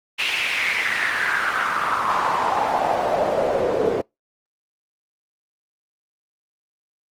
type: noise with band-pass filter sweep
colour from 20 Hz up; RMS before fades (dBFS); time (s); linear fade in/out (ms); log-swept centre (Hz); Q
pink; -21; 0.18-4.02; 20; 2800 to 430; 4.1
effects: noise-tail reverb RT60 0.2 s tail -26 dB re dry + Opus 24 kbps